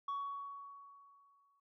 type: tone with exponential decay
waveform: sine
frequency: 1121 Hz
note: C#6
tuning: 19 cents sharp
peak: -33 dBFS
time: 0.08-1.6 s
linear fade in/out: 5 ms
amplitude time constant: 330 ms
effects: noise-tail reverb RT60 0.1 s tail -26 dB re dry + tanh soft clip ceiling -35 dBFS